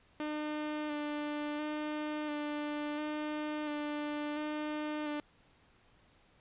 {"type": "tone with vibrato", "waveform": "sawtooth", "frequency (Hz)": 299.3, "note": "D4", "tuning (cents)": 33, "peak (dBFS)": -31, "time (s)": [0.2, 5.2], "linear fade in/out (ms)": 0, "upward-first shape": "square", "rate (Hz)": 0.72, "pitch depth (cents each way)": 17, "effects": ["pink hiss -66 dBFS RMS until 6.4 s", "resampled to 8000 Hz"]}